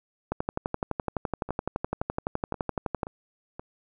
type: two click trains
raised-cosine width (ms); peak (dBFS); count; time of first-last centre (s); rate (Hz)
1; -23 / -13; 5 / 33; 1.49-3.595 / 0.32-3.032; 1.9 / 11.8
effects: none